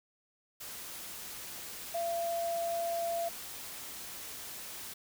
sine tone in noise, 679 Hz, F5, 49 cents flat, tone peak -31 dBFS, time 1.94-3.29 s, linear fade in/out 10 ms, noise white, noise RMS -44 dBFS, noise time 0.6-4.94 s, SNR +10 dB, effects none

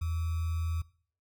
sine tone with sample-and-hold, 82.41 Hz, E2, in tune, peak -29 dBFS, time 0.01-0.82 s, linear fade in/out 10 ms, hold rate 1225 Hz, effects noise-tail reverb RT60 0.5 s tail -20 dB re dry

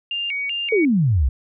sine tone with vibrato, 2509 Hz, D#7, 14 cents sharp, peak -22 dBFS, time 0.11-0.85 s, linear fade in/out 2 ms, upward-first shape square, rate 2.6 Hz, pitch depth 190 cents each way
sine exponential sweep, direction down, 466.2 to 58.27 Hz, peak -14 dBFS, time 0.72-1.29 s, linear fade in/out 5 ms
effects none

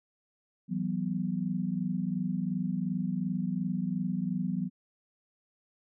sine tone cluster, 165.5 / 188.3 / 245.9 Hz, E3 / F#3 / B3, +7 / +31 / -7 cents, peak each -34 / -31 / -35 dBFS, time 0.68-4.7 s, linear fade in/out 50 ms, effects none

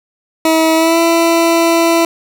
20% pulse tone with pitch glide, 321.5 to 333.8 Hz, E4 to E4, -43 to +22 cents, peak -4 dBFS, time 0.45-2.05 s, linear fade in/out 2 ms, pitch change +65 cents, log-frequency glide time 0.75-0.98 s, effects none

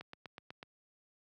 click train, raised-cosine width 0.3 ms, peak -30 dBFS, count 6, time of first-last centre 0.01-0.629 s, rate 8.08 Hz, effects high-pass 100 Hz 12 dB/octave

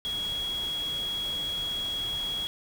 sine tone in noise, 3322 Hz, G#7, in tune, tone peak -29 dBFS, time 0.05-2.47 s, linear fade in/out 0 ms, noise pink, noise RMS -42 dBFS, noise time 0.05-2.47 s, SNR +10 dB, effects none

